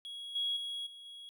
triangle tone with level steps, 3322 Hz, G#7, in tune, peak -40 / -28 / -35 / -47 / -45 dBFS, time 0.05-1.29 s, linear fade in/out 0 ms, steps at 0.35 / 0.56 / 0.86 / 1.05 s, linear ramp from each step 10 ms, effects tanh soft clip ceiling -28 dBFS

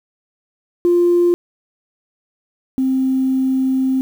sine tone pair in turn, 349.2 / 262.7 Hz, F4 / C4, 0 / +7 cents, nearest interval perfect fourth, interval 493 cents, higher first, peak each -9 / -13 dBFS, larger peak first, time 0.85-1.34 / 2.78-4.01 s, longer second, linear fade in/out 0 ms, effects tanh soft clip ceiling -7 dBFS + 7-bit

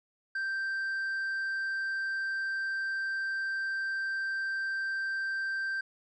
sine tone with tanh clipping, 1568 Hz, G6, in tune, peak -31 dBFS, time 0.35-5.81 s, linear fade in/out 5 ms, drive 3 dB, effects none

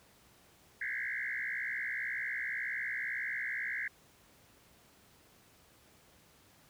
sine tone with frequency modulation, 1864.7 Hz, A#6, in tune, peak -34 dBFS, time 0.81-3.88 s, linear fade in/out 5 ms, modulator 61.9 Hz, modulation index 4.5, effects pink hiss -63 dBFS RMS until 6.69 s + high-pass 60 Hz 12 dB/octave

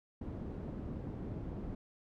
white low-pass noise, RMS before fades -42 dBFS, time 0.21-1.75 s, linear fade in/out 5 ms, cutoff 240 Hz, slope 12 dB/octave, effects none

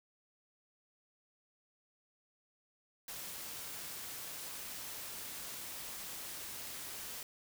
white noise, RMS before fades -45 dBFS, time 3.08-7.23 s, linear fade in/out 2 ms, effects none

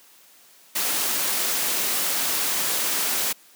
white noise, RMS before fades -24 dBFS, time 0.75-3.33 s, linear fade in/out 10 ms, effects white hiss -53 dBFS RMS until 3.55 s + high-pass 200 Hz 12 dB/octave

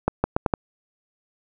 accelerating click train, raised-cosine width 1 ms, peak -5 dBFS, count 5, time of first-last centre 0.08-0.538 s, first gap 160 ms, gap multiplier 0.78, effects none

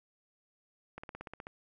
slowing click train, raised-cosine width 0.5 ms, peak -28 dBFS, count 9, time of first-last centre 0.98-1.469 s, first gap 55 ms, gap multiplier 1.03, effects none

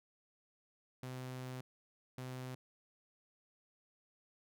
sawtooth tone bursts at uneven times, 128.1 Hz, C3, 36 cents flat, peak -39 dBFS, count 2, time 1.03-1.61 / 2.18-2.55 s, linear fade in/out 2 ms, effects none

